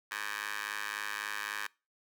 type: tone with high-pass filter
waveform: 15% pulse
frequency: 103.7 Hz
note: G#2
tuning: 2 cents flat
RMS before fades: -38 dBFS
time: 0.11-1.67 s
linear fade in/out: 5 ms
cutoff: 1500 Hz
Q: 2.6
effects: noise-tail reverb RT60 0.3 s tail -24 dB re dry